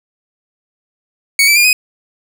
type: tone with pitch steps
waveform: sawtooth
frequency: 2232 / 2320 / 2412 / 2507 Hz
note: C#7 / D7 / D7 / D#7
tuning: +11 / -22 / +46 / +12 cents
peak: -4 dBFS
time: 1.39-1.73 s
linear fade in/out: 2 ms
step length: 85 ms
effects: none